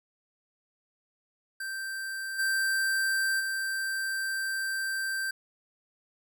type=tone with level steps; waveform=square; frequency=1566 Hz; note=G6; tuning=2 cents flat; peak=-34 / -26 / -30 dBFS; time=1.6-5.31 s; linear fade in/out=5 ms; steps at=2.38 / 3.39 s; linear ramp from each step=20 ms; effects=none